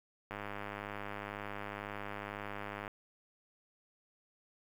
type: click train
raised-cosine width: 0.5 ms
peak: -26 dBFS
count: 263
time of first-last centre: 0.31-2.879 s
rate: 102 Hz
effects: 9-bit